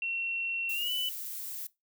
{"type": "tone with pitch glide", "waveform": "sine", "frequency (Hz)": [2722, 2986], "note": ["F7", "F#7"], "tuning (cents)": [-45, 15], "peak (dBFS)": -30, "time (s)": [0.02, 1.09], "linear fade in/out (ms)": 2, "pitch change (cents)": 160, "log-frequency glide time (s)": [0.74, 0.91]}
{"type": "noise", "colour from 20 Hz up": "violet", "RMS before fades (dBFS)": -39, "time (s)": [0.69, 1.67], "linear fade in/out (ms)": 5}
{"effects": ["noise-tail reverb RT60 0.2 s tail -20 dB re dry"]}